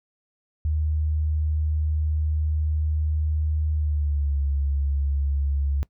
sine tone with pitch glide, 76.8 to 70.02 Hz, D#2 to C#2, -22 to +18 cents, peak -21 dBFS, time 0.65-5.83 s, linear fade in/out 0 ms, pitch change -160 cents, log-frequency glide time 3.72-4.39 s, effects noise-tail reverb RT60 0.1 s tail -20 dB re dry

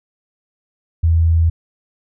sine tone, 82.41 Hz, E2, in tune, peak -10 dBFS, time 1.03-1.5 s, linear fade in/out 10 ms, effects none

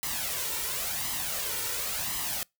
white noise with flanger, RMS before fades -32 dBFS, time 0.03-2.43 s, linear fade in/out 0 ms, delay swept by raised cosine 0.98 to 2.18 ms, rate 0.94 Hz, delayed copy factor +0.6, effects noise-tail reverb RT60 0.2 s tail -26 dB re dry

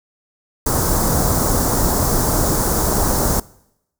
pink band-stop noise, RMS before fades -17 dBFS, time 0.66-3.4 s, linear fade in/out 5 ms, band 1300 to 5600 Hz, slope 24 dB/octave, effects noise-tail reverb RT60 0.8 s tail -22 dB re dry

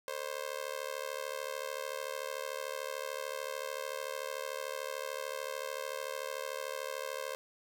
sawtooth tone with amplitude modulation, 527 Hz, C5, 12 cents sharp, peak -29 dBFS, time 0.08-7.35 s, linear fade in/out 0 ms, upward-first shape sine, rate 73.5 Hz, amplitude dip 100%, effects none

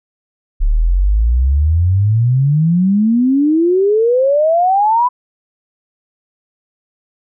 sine exponential sweep, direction up, 34.65 to 1009 Hz, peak -9 dBFS, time 0.6-5.09 s, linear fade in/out 20 ms, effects none

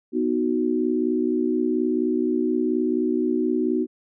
sine chord, B major, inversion none, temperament equal, 246.9 / 311.1 / 370 Hz, B3 / D#4 / F#4, 0 / 0 / 0 cents, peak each -24 dBFS, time 0.12-3.87 s, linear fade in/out 50 ms, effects none

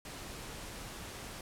pink noise, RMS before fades -45 dBFS, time 0.05-1.41 s, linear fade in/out 2 ms, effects low-pass 12000 Hz 12 dB/octave

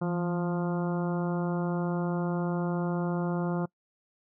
harmonic tone with a mistuned harmonic, 175.4 Hz, F3, 8 cents sharp, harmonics 1 / 2 / 3 / 4 / 5 / 6 / 7 / 8, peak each -28 / -34 / -38 / -40 / -42 / -44 / -45 / -46 dBFS, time 0.01-3.66 s, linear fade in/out 10 ms, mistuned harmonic 1, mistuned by -48 cents, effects noise-tail reverb RT60 0.1 s tail -24 dB re dry

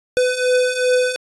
square beating tone pair, 500 / 502.6 Hz, B4 / B4, +21 / +30 cents, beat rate 2.6 Hz, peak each -21 / -17 dBFS, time 0.17-1.16 s, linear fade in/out 0 ms, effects resampled to 24000 Hz

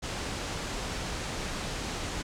pink low-pass noise, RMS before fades -35 dBFS, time 0.02-2.23 s, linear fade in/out 20 ms, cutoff 8000 Hz, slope 24 dB/octave, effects none

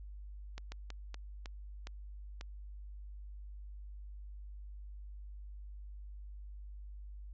slowing click train, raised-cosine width 0.2 ms, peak -28 dBFS, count 7, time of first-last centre 0.58-2.411 s, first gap 140 ms, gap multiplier 1.31, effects added 50 Hz sine -45 dBFS peak until 7.33 s + resampled to 16000 Hz

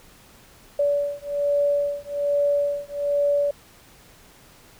sine beating tone pair, 574 / 575.2 Hz, D5 / D5, -40 / -36 cents, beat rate 1.2 Hz, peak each -23 dBFS, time 0.79-3.51 s, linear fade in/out 5 ms, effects pink hiss -51 dBFS RMS until 4.79 s

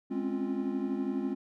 triangle chord, Db major seventh, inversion second, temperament equal with one note detuned, 207.7 / 261.6 / 273.7 / 349.2 Hz, Ab3 / C4 / Db4 / F4, 0 / 0 / -22 / 0 cents, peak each -34 / -32 / -33 / -35 dBFS, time 0.1-1.35 s, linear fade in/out 20 ms, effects none

